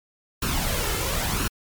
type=noise with flanger; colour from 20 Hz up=pink; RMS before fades=-25 dBFS; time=0.42-1.48 s; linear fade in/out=5 ms; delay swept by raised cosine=0.71 to 2.31 ms; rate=0.97 Hz; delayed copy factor=+0.55; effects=MP3 96 kbps